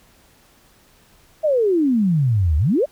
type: exponential two-way sweep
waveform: sine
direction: down then up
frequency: 650 to 71 to 650 Hz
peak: -14 dBFS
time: 1.43-2.86 s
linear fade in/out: 20 ms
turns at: 2.57 s
effects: pink hiss -54 dBFS RMS until 2.91 s